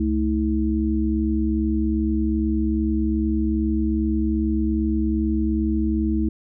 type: tone cluster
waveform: sine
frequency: 68.9 / 217.9 / 320.4 Hz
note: C#2 / A3 / E4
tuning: -10 / -17 / -49 cents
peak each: -23 dBFS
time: 0-6.29 s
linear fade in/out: 5 ms
effects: none